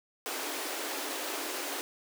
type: high-pass noise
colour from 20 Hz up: pink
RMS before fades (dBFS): -36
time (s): 0.26-1.81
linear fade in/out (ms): 0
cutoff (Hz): 270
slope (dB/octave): 96
effects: none